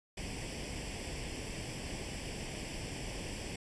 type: noise with comb filter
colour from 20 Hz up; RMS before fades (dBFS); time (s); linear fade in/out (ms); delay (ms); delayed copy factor
pink; -41; 0.17-3.56; 5; 0.38; +0.75
effects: resampled to 22050 Hz